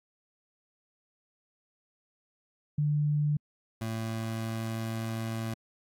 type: tone pair in turn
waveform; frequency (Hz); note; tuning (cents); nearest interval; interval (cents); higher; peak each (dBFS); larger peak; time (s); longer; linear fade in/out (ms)
sine / 25% pulse; 148.3 / 112.55; D3 / A2; +17 / +40; perfect fourth; 477; first; -24 / -28; first; 2.78-3.37 / 3.81-5.54; second; 5
effects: AAC 64 kbps